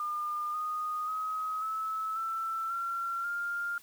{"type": "tone with pitch steps", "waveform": "sine", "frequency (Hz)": [1207, 1237.4, 1268.5, 1300.4, 1333.1, 1366.6, 1401], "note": ["D6", "D#6", "D#6", "E6", "E6", "F6", "F6"], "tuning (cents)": [47, -10, 33, -24, 19, -38, 5], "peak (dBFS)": -31, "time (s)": [0, 3.78], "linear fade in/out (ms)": 2, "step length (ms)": 540, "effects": ["white hiss -57 dBFS RMS until 3.82 s"]}